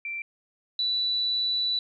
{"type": "tone pair in turn", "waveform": "sine", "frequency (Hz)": [2349, 3959], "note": ["D7", "B7"], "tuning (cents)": [0, 3], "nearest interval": "major sixth", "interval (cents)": 903, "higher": "second", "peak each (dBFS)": [-30, -23], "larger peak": "second", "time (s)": [[0.05, 0.22], [0.79, 1.79]], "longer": "second", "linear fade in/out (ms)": 2, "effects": ["MP3 96 kbps"]}